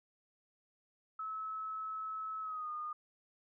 sine tone with pitch glide, 1296 to 1224 Hz, E6 to D#6, -30 to -29 cents, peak -38 dBFS, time 1.19-2.93 s, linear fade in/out 5 ms, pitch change -99 cents, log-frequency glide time 2.41-2.7 s, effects none

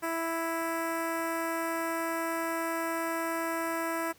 10% pulse tone with notch filter, 330.1 Hz, E4, 2 cents sharp, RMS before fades -32 dBFS, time 0.02-4.13 s, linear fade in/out 20 ms, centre 4300 Hz, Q 0.83, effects pink hiss -59 dBFS RMS until 4.18 s + high-pass 100 Hz 12 dB/octave

